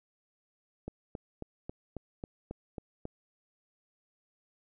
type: click train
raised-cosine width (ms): 2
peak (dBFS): -25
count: 9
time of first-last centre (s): 0.88-3.054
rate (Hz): 3.68
effects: none